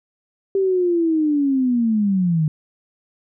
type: linear sweep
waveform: sine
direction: down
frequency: 393 to 150 Hz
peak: -15 dBFS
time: 0.55-2.48 s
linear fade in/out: 2 ms
effects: none